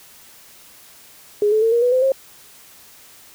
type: tone with pitch steps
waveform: sine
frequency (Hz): 415.3 / 433.2 / 451.8 / 471.3 / 491.6 / 512.8 / 534.9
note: G#4 / A4 / A4 / A#4 / B4 / C5 / C5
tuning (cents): 0 / -27 / +46 / +19 / -8 / -35 / +38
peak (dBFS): -13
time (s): 1.42-2.12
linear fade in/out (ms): 2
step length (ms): 100
effects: white hiss -46 dBFS RMS until 3.34 s